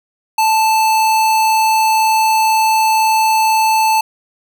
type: tone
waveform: square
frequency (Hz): 879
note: A5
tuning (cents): -2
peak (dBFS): -11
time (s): 0.38-4.01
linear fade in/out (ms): 5
effects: none